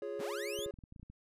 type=chord; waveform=triangle; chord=Db major; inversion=first; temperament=equal; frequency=349.2 / 415.3 / 554.4 Hz; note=F4 / Ab4 / Db5; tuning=0 / 0 / 0 cents; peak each=-43 / -38 / -40 dBFS; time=0.02-0.71 s; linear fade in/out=2 ms
type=linear sweep; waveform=sawtooth; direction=up; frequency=98 to 3661 Hz; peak=-38 dBFS; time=0.19-0.66 s; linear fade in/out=10 ms
type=clicks; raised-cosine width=5 ms; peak=-39 dBFS; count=10; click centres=0.59 / 0.662 / 0.74 / 0.788 / 0.838 / 0.924 / 0.962 / 0.997 / 1.03 / 1.1 s
effects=resampled to 32000 Hz